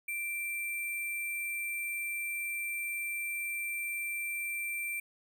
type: tone with sample-and-hold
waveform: sine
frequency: 2352 Hz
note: D7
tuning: 2 cents sharp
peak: -33 dBFS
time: 0.08-5 s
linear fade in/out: 5 ms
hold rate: 11025 Hz
effects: none